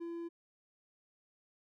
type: tone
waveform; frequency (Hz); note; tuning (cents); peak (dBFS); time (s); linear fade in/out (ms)
triangle; 338.2; E4; +44; -37; 0-0.29; 20
effects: none